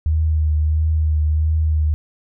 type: tone with vibrato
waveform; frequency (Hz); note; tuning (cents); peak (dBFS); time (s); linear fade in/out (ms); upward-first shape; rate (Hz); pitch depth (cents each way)
sine; 77.6; D#2; -4; -14; 0.06-1.94; 0; triangle; 1.5; 33
effects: none